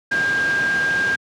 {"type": "tone in noise", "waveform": "sine", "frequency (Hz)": 1606, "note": "G6", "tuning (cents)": 41, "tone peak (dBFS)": -17, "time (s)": [0.11, 1.16], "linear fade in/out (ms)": 10, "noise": "pink", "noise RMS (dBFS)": -27, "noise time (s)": [0.11, 1.16], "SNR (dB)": 7, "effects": ["high-pass 150 Hz 12 dB/octave", "low-pass 5000 Hz 12 dB/octave"]}